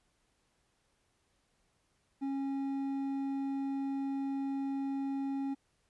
triangle tone with hard clipping, 273.6 Hz, C#4, 23 cents flat, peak -34 dBFS, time 2.21-5.55 s, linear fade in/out 20 ms, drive 9 dB, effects pink hiss -75 dBFS RMS until 5.89 s + resampled to 24000 Hz

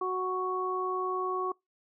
harmonic tone, 370 Hz, F#4, in tune, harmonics 1 / 2 / 3, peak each -32 / -39 / -31 dBFS, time 0.01-1.52 s, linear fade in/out 5 ms, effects noise-tail reverb RT60 0.2 s tail -26 dB re dry

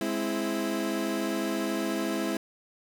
30% pulse chord, Ab augmented, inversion none, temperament equal, 207.7 / 261.6 / 329.6 Hz, Ab3 / C4 / E4, 0 / 0 / 0 cents, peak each -30 / -31 / -28 dBFS, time 0.01-2.37 s, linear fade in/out 2 ms, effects none

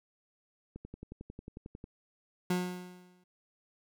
click train, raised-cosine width 3 ms, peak -31 dBFS, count 13, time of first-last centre 0.76-1.841 s, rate 11.1 Hz
30% pulse tone with exponential decay, 180.4 Hz, F#3, 44 cents flat, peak -24 dBFS, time 2.5-3.24 s, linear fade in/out 5 ms, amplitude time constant 160 ms
effects none

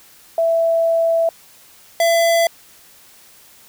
sine / square tone pair in turn, 662 / 671.6 Hz, E5 / E5, +7 / +32 cents, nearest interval unison, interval 25 cents, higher second, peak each -13 dBFS, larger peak neither, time 0.38-1.29 / 2-2.47 s, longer first, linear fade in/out 2 ms, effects white hiss -47 dBFS RMS until 3.68 s

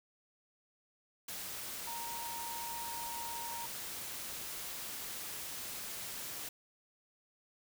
sine tone in noise, 932.3 Hz, A#5, in tune, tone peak -42 dBFS, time 1.87-3.66 s, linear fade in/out 5 ms, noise white, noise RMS -43 dBFS, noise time 1.28-6.49 s, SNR -2 dB, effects none

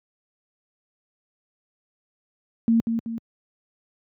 sine tone with echo, 228.7 Hz, A#3, 33 cents flat, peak -15 dBFS, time 2.68-2.8 s, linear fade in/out 0 ms, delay 190 ms, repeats 2, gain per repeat -6 dB, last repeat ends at 3.18 s, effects high-pass 100 Hz 12 dB/octave

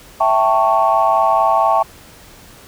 sine chord, A dominant seventh, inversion second, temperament equal with one note detuned, 659.3 / 784 / 888.2 / 1108.7 Hz, E5 / G5 / A5 / C#6, 0 / 0 / +16 / 0 cents, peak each -16 dBFS, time 0.2-1.83 s, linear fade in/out 10 ms, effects tanh soft clip ceiling -2 dBFS + pink hiss -42 dBFS RMS until 2.67 s

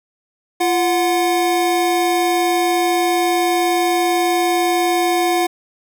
square tone pair together, 344.9 / 730.4 Hz, F4 / F#5, -22 / -23 cents, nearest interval octave + minor second, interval 1299 cents, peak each -18 dBFS, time 0.6-5.47 s, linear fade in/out 10 ms, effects none

